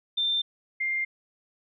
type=tone pair in turn; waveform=sine; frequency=3579 / 2107 Hz; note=A7 / C7; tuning=+29 / +12 cents; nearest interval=major sixth; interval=917 cents; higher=first; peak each=-23 / -25 dBFS; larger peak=first; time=0.17-0.42 / 0.8-1.05 s; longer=neither; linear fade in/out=10 ms; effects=none